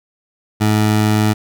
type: tone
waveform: 20% pulse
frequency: 106.9 Hz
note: A2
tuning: 49 cents flat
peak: -7 dBFS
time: 0.6-1.34 s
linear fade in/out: 20 ms
effects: none